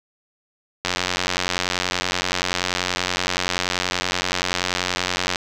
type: click train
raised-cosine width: 0.2 ms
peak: -3 dBFS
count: 409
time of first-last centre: 0.85-5.358 s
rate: 90.5 Hz
effects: none